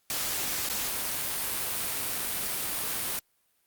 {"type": "noise with dropouts", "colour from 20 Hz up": "white", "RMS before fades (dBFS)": -31, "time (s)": [0.1, 3.19], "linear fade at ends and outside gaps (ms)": 1, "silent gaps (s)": [0.689, 0.698], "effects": ["white hiss -71 dBFS RMS until 3.66 s", "Opus 48 kbps"]}